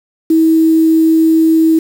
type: tone with quantisation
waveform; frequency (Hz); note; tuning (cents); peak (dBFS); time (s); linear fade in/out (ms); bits
sine; 321.5; E4; -43; -6; 0.3-1.79; 5; 5
effects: none